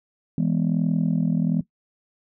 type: chord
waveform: sine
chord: E major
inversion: none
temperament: just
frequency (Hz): 164.81 / 206 / 247.2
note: E3 / G#3 / B3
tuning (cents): 0 / -14 / +2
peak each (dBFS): -21 / -23 / -24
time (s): 0.38-1.61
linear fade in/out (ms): 2
effects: noise-tail reverb RT60 0.1 s tail -17 dB re dry + tanh soft clip ceiling -13 dBFS